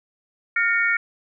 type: tone cluster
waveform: sine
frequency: 1412 / 1830 / 2232 Hz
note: F6 / A#6 / C#7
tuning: +19 / -32 / +11 cents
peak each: -22 dBFS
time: 0.56-0.97 s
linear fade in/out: 5 ms
effects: none